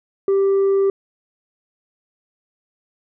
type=tone with tanh clipping; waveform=triangle; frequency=392 Hz; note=G4; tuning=in tune; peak=-14 dBFS; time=0.28-0.9 s; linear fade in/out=2 ms; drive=7 dB; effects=none